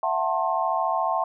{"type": "chord", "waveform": "sine", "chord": "F# half-diminished seventh", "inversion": "third", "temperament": "just", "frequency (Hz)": [666, 740, 888, 1065.6], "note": ["E5", "F#5", "A5", "C6"], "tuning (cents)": [18, 0, 16, 31], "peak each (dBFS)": -27, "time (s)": [0.03, 1.24], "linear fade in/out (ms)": 2, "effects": []}